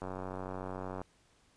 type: click train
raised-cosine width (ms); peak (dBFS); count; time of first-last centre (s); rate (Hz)
1; -26; 94; 0.02-1.016; 93.4
effects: pink hiss -68 dBFS RMS until 1.56 s + resampled to 22050 Hz